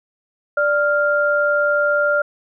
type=tone pair together; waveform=sine; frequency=587.3 / 1396.9 Hz; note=D5 / F6; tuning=0 / 0 cents; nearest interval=octave + minor third; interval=1500 cents; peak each=-17 dBFS; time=0.57-2.22 s; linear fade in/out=5 ms; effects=none